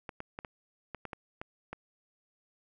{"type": "clicks", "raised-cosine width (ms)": 0.5, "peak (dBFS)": -24, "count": 9, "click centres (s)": [0.092, 0.204, 0.389, 0.448, 0.947, 1.053, 1.132, 1.415, 1.73], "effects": []}